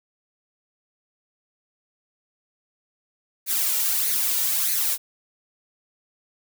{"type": "noise with flanger", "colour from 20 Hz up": "blue", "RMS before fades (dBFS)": -23, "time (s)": [3.46, 4.98], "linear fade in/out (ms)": 50, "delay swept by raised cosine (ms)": [0.46, 2.16], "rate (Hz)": 1.6, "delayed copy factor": 0.6, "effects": []}